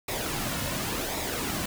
pink noise with flanger, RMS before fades -31 dBFS, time 0.08-1.66 s, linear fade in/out 5 ms, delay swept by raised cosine 0.65 to 2.55 ms, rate 0.91 Hz, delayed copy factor -0.55, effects none

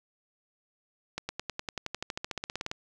accelerating click train, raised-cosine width 0.2 ms, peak -16 dBFS, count 21, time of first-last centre 1.18-2.714 s, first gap 110 ms, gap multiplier 0.96, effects none

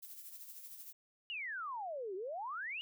violet noise with tremolo, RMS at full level -49 dBFS, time 0.02-0.93 s, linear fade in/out 10 ms, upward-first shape sine, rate 13 Hz, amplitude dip 50%
sine exponential two-way sweep, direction down then up, 2947 to 360.1 to 2947 Hz, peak -39 dBFS, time 1.3-2.81 s, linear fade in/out 0 ms, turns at 2.15 s
effects none

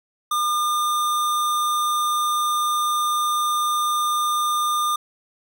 square tone, 1206 Hz, D6, 46 cents sharp, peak -20 dBFS, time 0.31-4.96 s, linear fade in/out 5 ms, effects none

